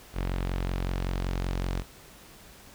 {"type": "tone with low-pass filter sweep", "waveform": "sawtooth", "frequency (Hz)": 45.28, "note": "F#1", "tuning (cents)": -37, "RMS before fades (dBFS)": -30, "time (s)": [0.13, 1.84], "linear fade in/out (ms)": 50, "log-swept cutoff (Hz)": [3200, 6300], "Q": 0.93, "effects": ["pink hiss -51 dBFS RMS until 2.74 s"]}